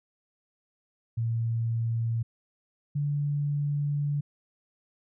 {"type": "tone pair in turn", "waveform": "sine", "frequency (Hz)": [115, 144.89], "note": ["A#2", "D3"], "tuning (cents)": [-23, -23], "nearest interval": "major third", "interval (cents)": 400, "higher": "second", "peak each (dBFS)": -25, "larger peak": "neither", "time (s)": [[1.17, 2.23], [2.95, 4.21]], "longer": "second", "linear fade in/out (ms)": 10, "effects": []}